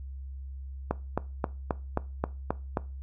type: click train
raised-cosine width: 1 ms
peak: -12 dBFS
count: 8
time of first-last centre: 0.91-2.772 s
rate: 3.76 Hz
effects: noise-tail reverb RT60 0.3 s tail -19 dB re dry + added 67 Hz sine -37 dBFS peak until 3.02 s